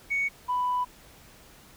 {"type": "tone pair in turn", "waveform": "sine", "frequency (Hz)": [2228, 992.5], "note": ["C#7", "B5"], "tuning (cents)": [8, 8], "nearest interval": "octave + major second", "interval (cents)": 1400, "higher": "first", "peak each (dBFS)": -23, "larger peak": "neither", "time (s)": [[0.1, 0.29], [0.48, 0.85]], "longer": "second", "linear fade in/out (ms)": 20, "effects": ["tanh soft clip ceiling -20 dBFS", "pink hiss -53 dBFS RMS until 1.76 s"]}